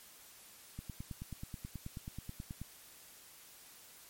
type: click train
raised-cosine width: 5 ms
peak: -30 dBFS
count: 18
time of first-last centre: 0.79-2.616 s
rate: 9.31 Hz
effects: white hiss -57 dBFS RMS until 4.09 s + MP3 64 kbps